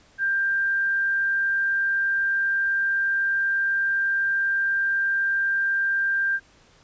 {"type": "tone", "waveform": "sine", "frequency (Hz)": 1587, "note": "G6", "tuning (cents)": 21, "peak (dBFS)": -20, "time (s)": [0.18, 6.4], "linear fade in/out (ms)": 50, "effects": ["pink hiss -56 dBFS RMS until 6.83 s", "resampled to 16000 Hz"]}